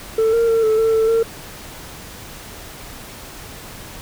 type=tone with pitch steps; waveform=sine; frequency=444.2 / 462 / 453.4 / 436.9 / 447.9 / 444 / 455.1 Hz; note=A4 / A#4 / A#4 / A4 / A4 / A4 / A#4; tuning=+16 / -16 / -48 / -12 / +31 / +16 / -42 cents; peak=-10 dBFS; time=0.18-1.23 s; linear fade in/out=5 ms; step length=150 ms; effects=tanh soft clip ceiling -12 dBFS + pink hiss -36 dBFS RMS until 4.01 s